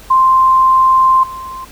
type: tone with level steps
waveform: sine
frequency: 1046.5 Hz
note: C6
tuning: in tune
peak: -6 / -24 dBFS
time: 0.1-1.65 s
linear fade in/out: 10 ms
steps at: 1.23 s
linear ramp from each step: 5 ms
effects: added 50 Hz sine -39 dBFS peak until 1.71 s + pink hiss -39 dBFS RMS until 1.71 s